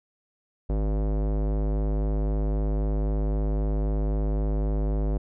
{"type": "tone with low-pass filter", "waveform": "square", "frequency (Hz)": 51.91, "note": "G#1", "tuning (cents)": 0, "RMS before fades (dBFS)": -25, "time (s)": [0.69, 5.18], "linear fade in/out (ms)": 10, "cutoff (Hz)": 560, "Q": 1.3, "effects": []}